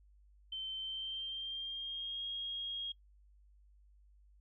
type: tone with pitch glide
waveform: sine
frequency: 3095 to 3266 Hz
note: G7 to G#7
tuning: -23 to -30 cents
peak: -38 dBFS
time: 0.52-2.92 s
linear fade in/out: 5 ms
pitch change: +93 cents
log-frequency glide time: 0.76-2.24 s
effects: noise-tail reverb RT60 0.1 s tail -22 dB re dry + added 50 Hz sine -61 dBFS peak until 4.4 s